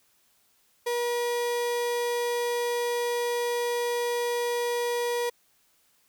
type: tone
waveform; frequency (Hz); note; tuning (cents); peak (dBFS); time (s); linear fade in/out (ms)
35% pulse; 480; B4; -49; -24; 0.86-5.3; 10
effects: white hiss -66 dBFS RMS until 6.08 s

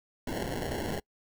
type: noise with sample-and-hold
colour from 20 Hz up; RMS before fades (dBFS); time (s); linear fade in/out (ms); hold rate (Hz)
violet; -34; 0.27-1; 5; 1225
effects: noise-tail reverb RT60 0.1 s tail -26 dB re dry

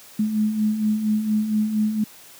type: beating tone pair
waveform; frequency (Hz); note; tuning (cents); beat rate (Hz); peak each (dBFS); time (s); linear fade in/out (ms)
sine; 210.6 / 214.9; G#3 / A3; +24 / -41; 4.3; -27 / -19; 0.19-2.04; 5
effects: white hiss -46 dBFS RMS until 2.39 s + high-pass 100 Hz 12 dB/octave

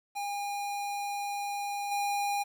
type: tone with level steps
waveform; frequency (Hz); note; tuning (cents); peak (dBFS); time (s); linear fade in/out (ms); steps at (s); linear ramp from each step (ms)
square; 811; G#5; -41; -33 / -29; 0.15-2.44; 20; 1.91; 10
effects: 10-bit

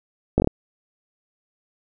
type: slowing click train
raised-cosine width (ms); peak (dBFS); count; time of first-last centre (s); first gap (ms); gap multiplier
2; -4; 5; 0.38-0.474; 19; 1.14
effects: none

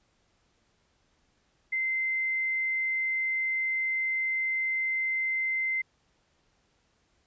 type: tone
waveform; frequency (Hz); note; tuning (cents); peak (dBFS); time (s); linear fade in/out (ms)
sine; 2075; C7; -15; -26; 1.72-5.82; 10
effects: pink hiss -70 dBFS RMS until 7.26 s + resampled to 16000 Hz

